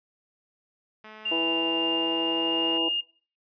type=tone; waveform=5% pulse; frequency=216 Hz; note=A3; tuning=32 cents flat; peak=-32 dBFS; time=1.04-2.78 s; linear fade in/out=5 ms
type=tone with pitch glide; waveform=sine; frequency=2794 to 2830 Hz; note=F7 to F7; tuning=0 to +22 cents; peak=-25 dBFS; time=1.25-3.01 s; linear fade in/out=10 ms; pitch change=+22 cents; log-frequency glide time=1.48-2.76 s
type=harmonic tone; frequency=164.81 Hz; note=E3; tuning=in tune; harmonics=2 / 3 / 4 / 5 / 6; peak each=-29 / -33 / -35 / -37 / -39 dBFS; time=1.31-2.89 s; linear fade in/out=10 ms
effects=noise-tail reverb RT60 0.4 s tail -18 dB re dry + resampled to 11025 Hz